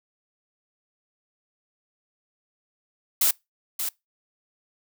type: noise with echo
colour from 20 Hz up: blue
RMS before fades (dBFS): -20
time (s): 3.21-3.31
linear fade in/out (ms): 5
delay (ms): 580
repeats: 1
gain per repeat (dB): -8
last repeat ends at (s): 3.89
effects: noise-tail reverb RT60 0.2 s tail -24 dB re dry